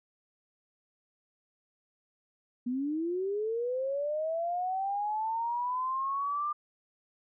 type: linear sweep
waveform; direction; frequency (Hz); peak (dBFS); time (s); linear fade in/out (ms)
sine; up; 238.4 to 1200; -29; 2.66-6.53; 10
effects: none